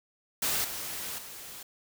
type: noise with level steps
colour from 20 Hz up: white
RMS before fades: -29 / -37 / -44 dBFS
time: 0.42-1.63 s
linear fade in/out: 5 ms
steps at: 0.64 / 1.18 s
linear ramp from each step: 5 ms
effects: none